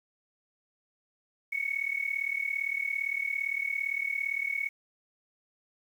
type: tone with amplitude modulation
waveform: sine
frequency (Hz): 2217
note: C#7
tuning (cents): 0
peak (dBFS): -25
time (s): 1.52-4.69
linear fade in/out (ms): 10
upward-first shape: sine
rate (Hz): 37.6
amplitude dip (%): 85
effects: 9-bit